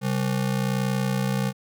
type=ring-modulated tone; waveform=square; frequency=164.81 Hz; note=E3; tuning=in tune; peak=-20 dBFS; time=0.01-1.53 s; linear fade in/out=50 ms; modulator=30.6 Hz; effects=none